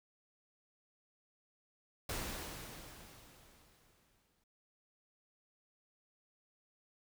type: noise with exponential decay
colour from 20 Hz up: pink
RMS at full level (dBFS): -39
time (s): 2.09-4.44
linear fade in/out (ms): 5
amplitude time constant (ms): 510
effects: none